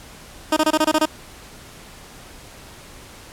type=tone bursts; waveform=15% pulse; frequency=310.4 Hz; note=D#4; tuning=4 cents flat; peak=-8 dBFS; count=8; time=0.52-1.056 s; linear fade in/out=5 ms; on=46 ms; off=24 ms; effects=pink hiss -42 dBFS RMS until 3.32 s + low-pass 12000 Hz 12 dB/octave